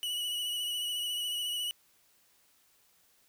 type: tone with vibrato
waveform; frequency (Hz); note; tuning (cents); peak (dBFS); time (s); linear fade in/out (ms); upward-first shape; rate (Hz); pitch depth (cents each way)
45% pulse; 2936; F#7; -14; -32; 0.03-1.71; 0; triangle; 14; 37
effects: white hiss -67 dBFS RMS until 3.28 s